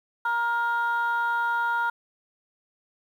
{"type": "tone pair together", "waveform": "sine", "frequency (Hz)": [940, 1410.4], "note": ["A#5", "F6"], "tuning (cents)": [14, 17], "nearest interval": "perfect fifth", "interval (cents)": 703, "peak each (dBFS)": -24, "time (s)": [0.25, 1.9], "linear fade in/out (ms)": 5, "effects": ["tanh soft clip ceiling -18 dBFS", "9-bit"]}